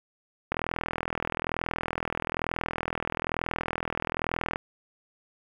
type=click train; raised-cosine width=0.5 ms; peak=-13 dBFS; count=167; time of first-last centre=0.52-4.559 s; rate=41.1 Hz; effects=8-bit